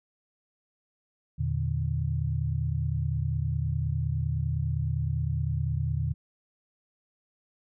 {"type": "tone cluster", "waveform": "sine", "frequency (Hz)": [81.6, 117.3, 147.1], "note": ["E2", "A#2", "D3"], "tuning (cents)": [-17, 11, 3], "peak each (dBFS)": -30, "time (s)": [1.38, 6.14], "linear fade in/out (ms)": 20, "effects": []}